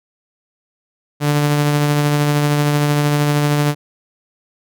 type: tone with tremolo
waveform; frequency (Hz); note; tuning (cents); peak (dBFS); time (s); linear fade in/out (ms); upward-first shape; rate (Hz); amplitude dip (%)
sawtooth; 146.83; D3; 0; -8; 1.2-3.75; 50; triangle; 13; 30
effects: none